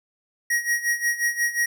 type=tone with tremolo; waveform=square; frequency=1894 Hz; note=A#6; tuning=27 cents sharp; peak=-19 dBFS; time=0.5-1.66 s; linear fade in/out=5 ms; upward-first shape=sine; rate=5.6 Hz; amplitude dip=80%; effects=none